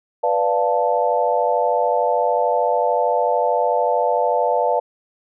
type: chord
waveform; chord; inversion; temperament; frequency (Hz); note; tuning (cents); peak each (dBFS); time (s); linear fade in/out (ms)
sine; B half-diminished seventh; none; equal; 493.9 / 587.3 / 698.5 / 880; B4 / D5 / F5 / A5; 0 / 0 / 0 / 0; -21; 0.23-4.8; 10
effects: none